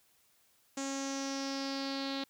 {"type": "tone with low-pass filter sweep", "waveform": "sawtooth", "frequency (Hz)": 272.9, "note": "C#4", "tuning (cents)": -27, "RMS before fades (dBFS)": -37, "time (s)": [0.77, 2.24], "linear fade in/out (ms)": 5, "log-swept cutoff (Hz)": [7000, 4000], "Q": 5.3, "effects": ["white hiss -69 dBFS RMS until 2.29 s"]}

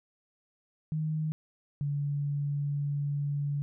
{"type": "tone pair in turn", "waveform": "sine", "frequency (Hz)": [155.56, 143.62], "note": ["D#3", "D3"], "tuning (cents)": [0, -38], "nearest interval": "minor second", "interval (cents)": 138, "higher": "first", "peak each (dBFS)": -28, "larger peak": "neither", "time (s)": [[0.92, 1.32], [1.81, 3.62]], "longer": "second", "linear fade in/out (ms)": 0, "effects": []}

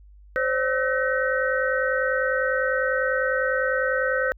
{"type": "tone cluster", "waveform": "sine", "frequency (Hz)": [520, 570, 1301, 1522, 1883], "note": ["C5", "C#5", "E6", "F#6", "A#6"], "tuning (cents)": [-11, 48, -23, 48, 17], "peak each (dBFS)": [-24, -31, -31, -25, -30], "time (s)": [0.36, 4.32], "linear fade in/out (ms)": 0, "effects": ["added 50 Hz sine -46 dBFS peak until 4.37 s"]}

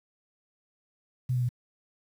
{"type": "tone with pitch steps", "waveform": "sine", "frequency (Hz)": [126.4, 124.16, 121.95], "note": ["B2", "B2", "B2"], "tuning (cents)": [41, 10, -21], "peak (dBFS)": -24, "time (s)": [1.29, 1.491], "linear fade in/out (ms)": 10, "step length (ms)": 67, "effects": ["9-bit"]}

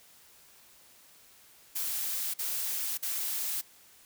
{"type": "noise bursts", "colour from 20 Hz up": "blue", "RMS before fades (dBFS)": -33, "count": 3, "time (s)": [1.75, 3.614], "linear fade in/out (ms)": 10, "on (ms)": 590, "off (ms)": 47, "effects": ["white hiss -58 dBFS RMS until 4.05 s"]}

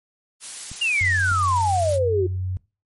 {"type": "noise", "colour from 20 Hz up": "blue", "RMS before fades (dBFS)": -31, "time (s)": [0.4, 1.99], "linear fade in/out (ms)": 50}
{"type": "clicks", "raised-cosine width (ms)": 5, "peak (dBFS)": -25, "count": 2, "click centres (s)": [0.716, 1.317]}
{"type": "exponential sweep", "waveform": "sine", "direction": "down", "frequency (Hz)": [2875, 355.2], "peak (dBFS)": -18, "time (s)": [0.81, 2.27], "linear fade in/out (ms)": 10}
{"type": "tone with pitch glide", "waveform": "sine", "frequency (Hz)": [92, 92.59], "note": ["F#2", "F#2"], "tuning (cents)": [-9, 2], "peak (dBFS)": -23, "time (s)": [1.01, 2.57], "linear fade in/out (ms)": 0, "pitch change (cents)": 11, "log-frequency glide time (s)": [1.28, 2.16]}
{"effects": ["noise-tail reverb RT60 0.3 s tail -21 dB re dry", "MP3 48 kbps"]}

